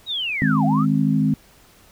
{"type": "linear two-way sweep", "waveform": "sine", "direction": "down then up", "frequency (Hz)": [3891, 669, 1372], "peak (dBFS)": -22, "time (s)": [0.06, 0.86], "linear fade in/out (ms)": 50, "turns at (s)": 0.65}
{"type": "chord", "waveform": "sine", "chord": "Ab major", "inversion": "second", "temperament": "equal", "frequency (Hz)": [155.56, 207.7, 261.6], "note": ["Eb3", "Ab3", "C4"], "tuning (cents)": [0, 0, 0], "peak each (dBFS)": -20, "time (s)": [0.42, 1.34], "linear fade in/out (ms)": 0}
{"effects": ["pink hiss -52 dBFS RMS until 1.91 s"]}